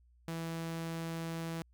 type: tone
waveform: sawtooth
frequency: 164.81 Hz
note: E3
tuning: in tune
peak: -33 dBFS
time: 0.28-1.62 s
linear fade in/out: 0 ms
effects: added 60 Hz sine -62 dBFS peak until 1.73 s